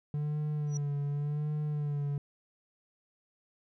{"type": "tone with vibrato", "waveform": "triangle", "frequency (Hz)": 146.83, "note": "D3", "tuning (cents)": 0, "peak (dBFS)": -28, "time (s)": [0.14, 2.18], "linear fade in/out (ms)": 2, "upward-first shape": "sine", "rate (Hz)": 0.88, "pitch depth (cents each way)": 46}
{"type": "tone with exponential growth", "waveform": "sine", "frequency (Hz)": 5850, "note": "F#8", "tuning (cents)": -21, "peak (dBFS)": -36, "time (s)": [0.67, 0.77], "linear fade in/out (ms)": 1, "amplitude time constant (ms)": 21}
{"effects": []}